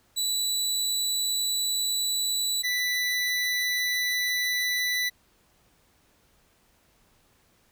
25% pulse tone pair in turn, 3951 / 1981.2 Hz, B7 / B6, 0 / +5 cents, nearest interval octave, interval 1195 cents, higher first, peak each -21 dBFS, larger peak neither, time 0.16-2.63 / 2.63-5.1 s, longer neither, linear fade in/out 20 ms, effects pink hiss -64 dBFS RMS until 7.71 s

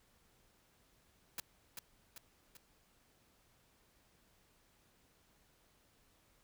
white noise with echo, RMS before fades -41 dBFS, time 1.38-1.4 s, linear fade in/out 2 ms, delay 390 ms, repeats 3, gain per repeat -5 dB, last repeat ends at 2.57 s, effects pink hiss -71 dBFS RMS until 6.43 s

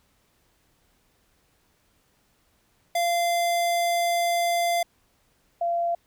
square / sine tone pair in turn, 690 / 686.2 Hz, F5 / F5, -21 / -31 cents, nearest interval unison, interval 10 cents, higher first, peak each -22 dBFS, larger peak neither, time 2.95-4.83 / 5.61-5.95 s, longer first, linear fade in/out 5 ms, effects pink hiss -66 dBFS RMS until 6.06 s

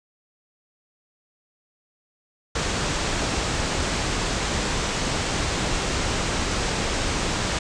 pink low-pass noise, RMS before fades -25 dBFS, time 2.55-7.59 s, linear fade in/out 5 ms, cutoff 8300 Hz, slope 48 dB/octave, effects resampled to 22050 Hz

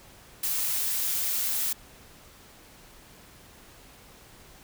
blue noise, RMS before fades -28 dBFS, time 0.43-1.73 s, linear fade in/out 5 ms, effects pink hiss -52 dBFS RMS until 4.63 s

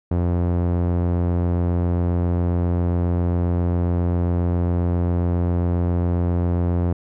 sawtooth tone with low-pass filter, 87.4 Hz, F2, 2 cents sharp, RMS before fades -20 dBFS, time 0.11-6.93 s, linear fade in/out 5 ms, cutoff 740 Hz, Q 0.6, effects none

